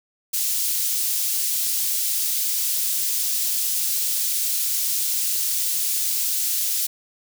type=high-pass noise; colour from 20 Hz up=white; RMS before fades=-23 dBFS; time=0.33-6.87 s; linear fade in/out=10 ms; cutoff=4500 Hz; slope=12 dB/octave; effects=none